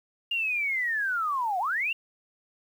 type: linear two-way sweep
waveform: sine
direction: down then up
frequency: 2831 to 698.5 to 2831 Hz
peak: -25 dBFS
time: 0.31-1.93 s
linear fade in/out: 5 ms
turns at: 1.59 s
effects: 9-bit